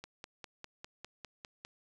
click train, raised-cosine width 0.2 ms, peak -27 dBFS, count 9, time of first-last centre 0.04-1.65 s, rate 4.97 Hz, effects none

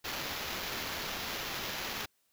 white noise with sample-and-hold, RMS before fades -38 dBFS, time 0.04-2.06 s, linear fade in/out 10 ms, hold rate 8820 Hz, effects white hiss -74 dBFS RMS until 2.32 s

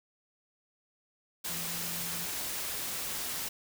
sine tone in noise, 170 Hz, F3, 46 cents flat, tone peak -45 dBFS, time 1.49-2.26 s, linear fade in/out 10 ms, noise white, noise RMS -36 dBFS, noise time 1.44-3.49 s, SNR -12 dB, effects none

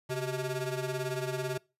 25% pulse ring-modulated tone, 256 Hz, C4, 38 cents flat, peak -25 dBFS, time 0.09-1.58 s, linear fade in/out 10 ms, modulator 119 Hz, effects noise-tail reverb RT60 0.3 s tail -25 dB re dry + resampled to 32000 Hz

